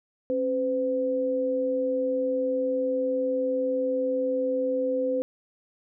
sine tone pair together, 270.2 / 510 Hz, C#4 / C5, -44 / -44 cents, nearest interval major seventh, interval 1100 cents, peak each -30 / -24 dBFS, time 0.3-5.22 s, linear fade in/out 0 ms, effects none

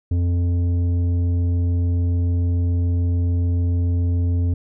triangle tone with tanh clipping, 87.31 Hz, F2, in tune, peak -18 dBFS, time 0.11-4.54 s, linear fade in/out 5 ms, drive 13 dB, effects none

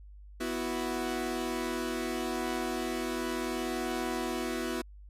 sawtooth chord, B suspended fourth, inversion none, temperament equal, 246.9 / 329.6 / 370 Hz, B3 / E4 / F#4, 0 / 0 / 0 cents, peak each -32 dBFS, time 0.4-4.82 s, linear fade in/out 10 ms, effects added 50 Hz sine -47 dBFS peak until 5.09 s + resampled to 32000 Hz

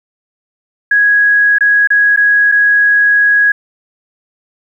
sine tone with dropouts, 1661.2 Hz, G#6, in tune, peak -6 dBFS, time 0.91-3.52 s, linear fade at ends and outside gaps 5 ms, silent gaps 1.585-1.607 / 1.874-1.903 / 2.163-2.173 / 2.517-2.521 s, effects 8-bit

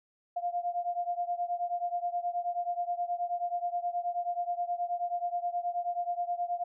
sine beating tone pair, 698.5 / 707.9 Hz, F5 / F5, 0 / +23 cents, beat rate 9.4 Hz, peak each -32 / -34 dBFS, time 0.36-6.64 s, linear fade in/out 10 ms, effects none

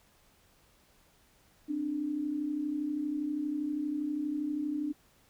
sine tone pair together, 265.2 / 297.7 Hz, C4 / D4, +23 / +24 cents, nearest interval major second, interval 201 cents, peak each -38 / -31 dBFS, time 1.68-4.93 s, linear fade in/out 20 ms, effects pink hiss -65 dBFS RMS until 5.29 s

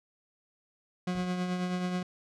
40% pulse tone with tremolo, 180.8 Hz, F#3, 40 cents flat, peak -27 dBFS, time 1.07-2.03 s, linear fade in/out 5 ms, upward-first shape triangle, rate 9.3 Hz, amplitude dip 45%
brown noise with exponential decay, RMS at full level -39 dBFS, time 1.15-1.36 s, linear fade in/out 1 ms, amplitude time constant 45 ms
effects low-pass 6000 Hz 12 dB/octave

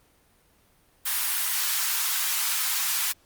white high-pass noise, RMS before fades -26 dBFS, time 1.05-3.13 s, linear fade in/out 20 ms, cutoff 940 Hz, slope 24 dB/octave, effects pink hiss -62 dBFS RMS until 3.25 s + Opus 32 kbps

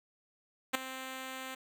5% pulse tone with ADSR envelope, 261.6 Hz, C4, in tune, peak -13 dBFS, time 0.73-1.55 s, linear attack 19 ms, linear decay 8 ms, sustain -16 dB, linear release 8 ms, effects none

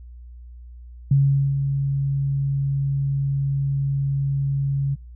sine tone with ADSR envelope, 138.59 Hz, C#3, in tune, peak -12 dBFS, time 1.11-4.96 s, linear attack 4 ms, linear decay 430 ms, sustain -7 dB, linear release 25 ms, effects noise-tail reverb RT60 0.3 s tail -25 dB re dry + added 60 Hz sine -38 dBFS peak until 5.15 s

